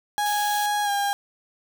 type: tone with pitch glide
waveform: 35% pulse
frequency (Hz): 829 to 806.3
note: G#5 to G5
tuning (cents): -3 to +49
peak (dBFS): -20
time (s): 0.18-1.13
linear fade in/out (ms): 0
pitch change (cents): -48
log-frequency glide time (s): 0.84-0.9
type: high-pass noise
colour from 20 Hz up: white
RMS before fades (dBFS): -35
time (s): 0.26-0.66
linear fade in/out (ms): 0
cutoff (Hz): 2500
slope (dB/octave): 48
effects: none